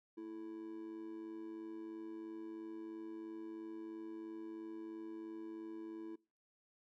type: tone with amplitude modulation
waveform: triangle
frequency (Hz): 330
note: E4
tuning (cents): +2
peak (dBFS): -40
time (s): 0.17-6.16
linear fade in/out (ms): 10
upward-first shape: sine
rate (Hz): 103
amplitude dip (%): 65
effects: noise-tail reverb RT60 0.4 s tail -25 dB re dry